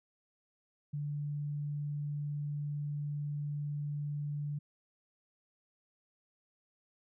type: tone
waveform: sine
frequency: 146.3 Hz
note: D3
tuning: 6 cents flat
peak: -34 dBFS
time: 0.93-4.59 s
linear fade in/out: 10 ms
effects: none